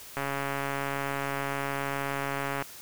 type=click train; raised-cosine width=0.5 ms; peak=-16 dBFS; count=342; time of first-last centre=0.17-2.623 s; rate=139 Hz; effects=white hiss -46 dBFS RMS until 2.81 s